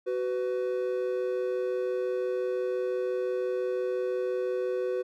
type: tone pair together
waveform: triangle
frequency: 374.2 / 500 Hz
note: F#4 / B4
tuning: +20 / +21 cents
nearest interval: perfect fourth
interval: 501 cents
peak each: -28 dBFS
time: 0.06-5.03 s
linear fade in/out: 20 ms
effects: none